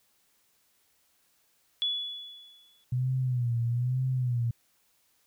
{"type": "tone with exponential decay", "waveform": "sine", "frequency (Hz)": 3414, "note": "G#7", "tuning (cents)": 47, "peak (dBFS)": -24, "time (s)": [1.82, 2.84], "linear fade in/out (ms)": 0, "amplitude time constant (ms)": 220}
{"type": "tone with vibrato", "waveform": "sine", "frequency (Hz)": 123.47, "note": "B2", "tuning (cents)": 0, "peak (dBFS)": -25, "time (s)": [2.92, 4.51], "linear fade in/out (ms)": 5, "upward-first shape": "sine", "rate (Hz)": 1.1, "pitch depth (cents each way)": 92}
{"effects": ["white hiss -69 dBFS RMS until 5.26 s"]}